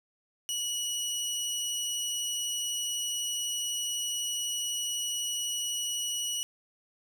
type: tone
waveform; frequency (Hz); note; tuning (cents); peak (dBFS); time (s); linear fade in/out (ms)
20% pulse; 2928; F#7; -19; -25; 0.49-6.43; 0
effects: none